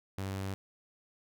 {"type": "tone", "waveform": "sawtooth", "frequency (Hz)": 96.7, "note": "G2", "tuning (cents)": -23, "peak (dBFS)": -31, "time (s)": [0.18, 0.54], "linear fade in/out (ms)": 0, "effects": []}